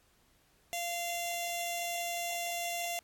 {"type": "tone with notch filter", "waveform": "15% pulse", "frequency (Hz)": 691, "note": "F5", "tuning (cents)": -19, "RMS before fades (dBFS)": -36, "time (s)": [0.73, 2.99], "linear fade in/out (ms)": 0, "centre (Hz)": 1400, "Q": 0.65, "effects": ["pink hiss -68 dBFS RMS until 3.03 s", "AAC 64 kbps"]}